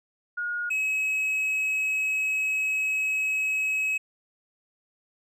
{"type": "tone pair in turn", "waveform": ["sine", "triangle"], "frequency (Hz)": [1437, 2560], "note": ["F6", "D#7"], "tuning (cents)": [49, 49], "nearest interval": "minor seventh", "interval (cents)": 1000, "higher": "second", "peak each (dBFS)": [-27, -22], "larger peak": "second", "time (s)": [[0.37, 0.7], [0.7, 3.98]], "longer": "second", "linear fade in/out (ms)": 10, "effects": []}